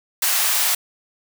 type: high-pass noise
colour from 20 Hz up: white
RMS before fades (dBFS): -19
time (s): 0.22-0.75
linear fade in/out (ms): 5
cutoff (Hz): 660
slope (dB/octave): 24
effects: none